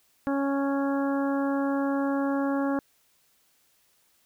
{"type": "harmonic tone", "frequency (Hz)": 277.2, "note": "C#4", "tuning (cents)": 0, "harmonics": [1, 2, 3, 4, 5, 6], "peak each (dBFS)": [-25, -31, -35, -37, -39, -41], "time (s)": [0.27, 2.79], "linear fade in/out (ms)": 0, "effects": ["white hiss -66 dBFS RMS until 4.25 s"]}